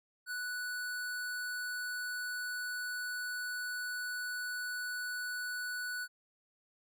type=tone; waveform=square; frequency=1480 Hz; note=F#6; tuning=in tune; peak=-37 dBFS; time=0.26-6.08 s; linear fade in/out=50 ms; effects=none